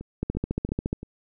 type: two click trains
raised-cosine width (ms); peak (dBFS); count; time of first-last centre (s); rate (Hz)
3; -24 / -13; 4 / 11; 0.01-1.03 / 0.23-0.929; 2.94 / 14.3
effects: none